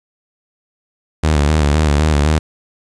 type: tone with vibrato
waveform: sawtooth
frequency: 75 Hz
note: D2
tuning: 37 cents sharp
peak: -7 dBFS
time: 1.23-2.39 s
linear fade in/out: 10 ms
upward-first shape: square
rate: 3.9 Hz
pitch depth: 61 cents each way
effects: resampled to 22050 Hz + 7-bit